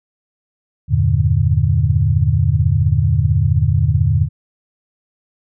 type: chord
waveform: sine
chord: E half-diminished seventh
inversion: none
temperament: equal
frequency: 82.41 / 98 / 116.54 / 146.83 Hz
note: E2 / G2 / Bb2 / D3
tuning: 0 / 0 / 0 / 0 cents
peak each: -17 dBFS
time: 0.88-4.29 s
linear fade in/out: 50 ms
effects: none